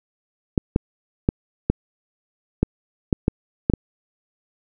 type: clicks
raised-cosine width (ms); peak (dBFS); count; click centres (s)
3; -3; 9; 0.578 / 0.761 / 1.289 / 1.7 / 2.63 / 3.128 / 3.281 / 3.699 / 3.737
effects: none